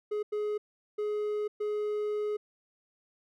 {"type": "tone bursts at uneven times", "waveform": "triangle", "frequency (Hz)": 420, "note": "G#4", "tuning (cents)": 19, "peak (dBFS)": -27, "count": 4, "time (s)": [[0.11, 0.23], [0.32, 0.58], [0.98, 1.48], [1.6, 2.37]], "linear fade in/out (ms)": 10, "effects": []}